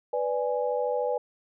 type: chord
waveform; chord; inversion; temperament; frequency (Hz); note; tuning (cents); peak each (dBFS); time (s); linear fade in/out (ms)
sine; G# diminished; first; equal; 493.9 / 587.3 / 830.6; B4 / D5 / G#5; 0 / 0 / 0; -27 / -30 / -32; 0.13-1.18; 5
effects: none